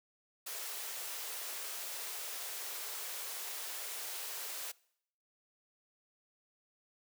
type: high-pass noise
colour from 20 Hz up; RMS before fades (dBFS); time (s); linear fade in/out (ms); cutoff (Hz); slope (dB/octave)
white; -42; 0.46-4.72; 10; 370; 48
effects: noise-tail reverb RT60 0.7 s tail -23 dB re dry